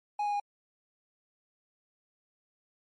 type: tone with pitch steps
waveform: triangle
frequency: 830.6 / 823.9 / 817.3 Hz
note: G#5 / G#5 / G#5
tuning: 0 / -14 / -28 cents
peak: -26 dBFS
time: 0.19-0.4 s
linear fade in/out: 5 ms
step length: 70 ms
effects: MP3 48 kbps